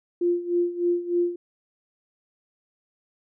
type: tone with tremolo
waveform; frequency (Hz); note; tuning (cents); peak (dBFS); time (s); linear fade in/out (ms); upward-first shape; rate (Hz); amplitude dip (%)
sine; 349.2; F4; 0; -18; 0.21-1.36; 5; sine; 3.3; 80
effects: none